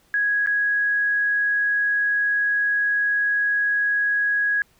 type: tone with dropouts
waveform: sine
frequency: 1661.2 Hz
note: G#6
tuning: in tune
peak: -18 dBFS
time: 0.14-4.62 s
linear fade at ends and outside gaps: 1 ms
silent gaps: 0.462-0.472 s
effects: pink hiss -60 dBFS RMS until 4.79 s